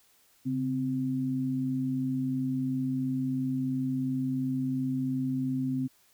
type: tone pair together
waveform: sine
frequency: 136.7 / 259.6 Hz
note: C#3 / C4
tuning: -24 / -13 cents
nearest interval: major seventh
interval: 1111 cents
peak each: -33 / -28 dBFS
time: 0.45-5.88 s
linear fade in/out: 20 ms
effects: white hiss -64 dBFS RMS until 6.13 s